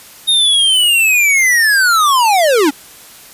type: linear sweep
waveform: square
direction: down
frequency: 3729 to 261.6 Hz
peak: -9 dBFS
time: 0.27-2.71 s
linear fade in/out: 20 ms
effects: white hiss -38 dBFS RMS until 3.33 s + resampled to 32000 Hz